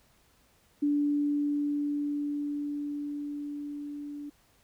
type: tone with level ramp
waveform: sine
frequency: 290.8 Hz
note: D4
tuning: 17 cents flat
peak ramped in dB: -23 to -37 dBFS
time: 0.82-4.3 s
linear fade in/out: 10 ms
effects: pink hiss -65 dBFS RMS until 4.63 s